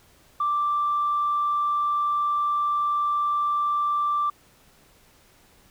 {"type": "tone", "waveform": "sine", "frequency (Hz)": 1174.7, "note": "D6", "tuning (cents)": 0, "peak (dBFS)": -20, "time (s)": [0.4, 4.3], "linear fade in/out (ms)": 5, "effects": ["tanh soft clip ceiling -16 dBFS", "pink hiss -57 dBFS RMS until 5.7 s"]}